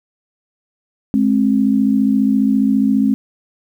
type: tone pair together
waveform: sine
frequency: 211.1 / 265.8 Hz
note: G#3 / C4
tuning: +29 / +27 cents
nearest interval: major third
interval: 398 cents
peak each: -14 dBFS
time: 1.14-3.14 s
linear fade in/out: 0 ms
effects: 8-bit